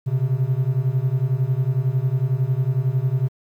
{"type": "beating tone pair", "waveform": "triangle", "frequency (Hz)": [125, 136], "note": ["B2", "C#3"], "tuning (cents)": [21, -33], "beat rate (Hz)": 11, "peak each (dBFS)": -19, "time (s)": [0.06, 3.29], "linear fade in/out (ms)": 20, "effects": ["9-bit"]}